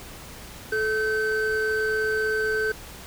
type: tone pair together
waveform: triangle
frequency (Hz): 433.8 / 1538.8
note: A4 / G6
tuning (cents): -25 / -33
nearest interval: octave + minor seventh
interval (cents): 2192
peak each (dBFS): -23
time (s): 0.72-2.72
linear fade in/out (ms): 5
effects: added 60 Hz sine -50 dBFS peak until 3.06 s + pink hiss -42 dBFS RMS until 3.06 s